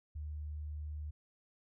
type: tone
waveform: sine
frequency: 75.3 Hz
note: D2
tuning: 44 cents sharp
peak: -39 dBFS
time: 0.15-1.11 s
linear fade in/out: 10 ms
effects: none